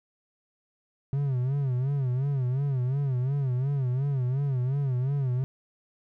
triangle tone with vibrato, 133 Hz, C3, 29 cents sharp, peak -22 dBFS, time 1.13-5.44 s, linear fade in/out 0 ms, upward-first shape sine, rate 2.8 Hz, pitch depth 130 cents each way, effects none

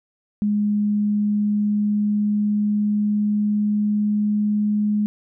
sine tone with pitch glide, 207.7 to 209.3 Hz, G#3 to G#3, 0 to +14 cents, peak -17 dBFS, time 0.42-5.06 s, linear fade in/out 0 ms, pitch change +14 cents, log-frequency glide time 0.85-4.82 s, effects none

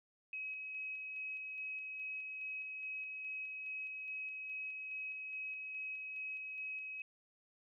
sine tone with tremolo, 2549 Hz, D#7, 41 cents sharp, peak -40 dBFS, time 0.33-7.02 s, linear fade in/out 2 ms, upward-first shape square, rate 2.4 Hz, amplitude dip 25%, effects none

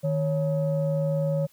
sine tone pair together, 155.56 / 554.4 Hz, D#3 / C#5, 0 / 0 cents, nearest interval octave + minor seventh, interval 2200 cents, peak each -23 / -25 dBFS, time 0.03-1.47 s, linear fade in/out 20 ms, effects tanh soft clip ceiling -17 dBFS + white hiss -60 dBFS RMS until 1.52 s

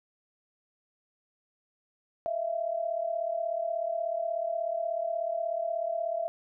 sine tone pair together, 640 / 676.5 Hz, D#5 / E5, +49 / +45 cents, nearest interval minor second, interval 96 cents, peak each -33 / -30 dBFS, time 2.26-6.28 s, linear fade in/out 0 ms, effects none

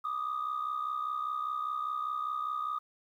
sine tone pair together, 1179.5 / 1244.5 Hz, D6 / D#6, +7 / 0 cents, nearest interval minor second, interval 93 cents, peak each -35 / -32 dBFS, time 0.04-2.79 s, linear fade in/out 10 ms, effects tanh soft clip ceiling -27 dBFS + 11-bit

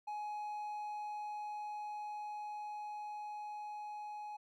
triangle tone with level ramp, 839 Hz, G#5, 17 cents sharp, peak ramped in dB -37 to -41 dBFS, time 0.07-4.37 s, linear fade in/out 10 ms, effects none

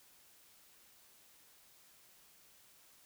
silence, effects white hiss -64 dBFS RMS until 3.05 s

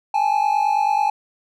triangle tone pair together, 814 / 863.2 Hz, G#5 / A5, -35 / -33 cents, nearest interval minor second, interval 102 cents, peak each -17 dBFS, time 0.14-1.1 s, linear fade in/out 5 ms, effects none

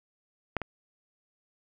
clicks, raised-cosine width 0.5 ms, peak -12 / -19 dBFS, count 2, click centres 0.567 / 0.617 s, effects none

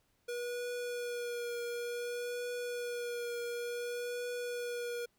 square tone with vibrato, 481.5 Hz, B4, 44 cents flat, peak -37 dBFS, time 0.28-5.06 s, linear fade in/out 10 ms, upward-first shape triangle, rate 0.56 Hz, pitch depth 23 cents each way, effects pink hiss -75 dBFS RMS until 5.18 s

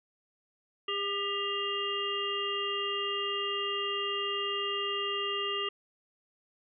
harmonic tone with a mistuned harmonic, 401.8 Hz, G4, 43 cents sharp, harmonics 1 / 3 / 5 / 7 / 8, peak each -36 / -36 / -41 / -33 / -42 dBFS, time 0.88-5.69 s, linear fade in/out 5 ms, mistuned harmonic 5, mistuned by -39 cents, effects none

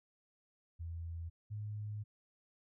sine tone pair in turn, 83.6 / 105.33 Hz, E2 / G#2, +25 / +25 cents, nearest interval major third, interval 400 cents, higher second, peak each -40 / -39 dBFS, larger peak second, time 0.79-1.3 / 1.5-2.04 s, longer second, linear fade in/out 20 ms, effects none

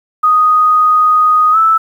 sine tone with pitch glide, 1244.5 to 1314.7 Hz, D#6 to E6, 0 to -5 cents, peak -6 dBFS, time 0.23-1.78 s, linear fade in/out 10 ms, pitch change +95 cents, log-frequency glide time 1.52-1.57 s, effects 7-bit

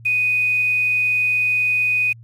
sine tone with quantisation, 2489 Hz, D#7, in tune, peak -15 dBFS, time 0.05-2.13 s, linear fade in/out 10 ms, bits 7, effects added 115 Hz sine -39 dBFS peak until 2.23 s + MP3 64 kbps

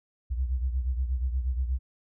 sine beating tone pair, 62.5 / 70.9 Hz, B1 / C#2, +21 / +40 cents, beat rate 8.4 Hz, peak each -26 / -33 dBFS, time 0.3-1.79 s, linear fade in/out 20 ms, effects none

